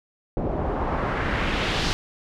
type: noise with low-pass filter sweep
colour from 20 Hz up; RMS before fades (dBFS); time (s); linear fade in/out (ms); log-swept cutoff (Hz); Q
pink; -25; 0.37-1.93; 0; 520 to 4800; 1.4
effects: none